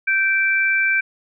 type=tone pair together; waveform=sine; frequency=1559.8 / 2337 Hz; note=G6 / D7; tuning=-9 / -9 cents; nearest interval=perfect fifth; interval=700 cents; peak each=-18 dBFS; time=0.07-1.01 s; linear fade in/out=10 ms; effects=none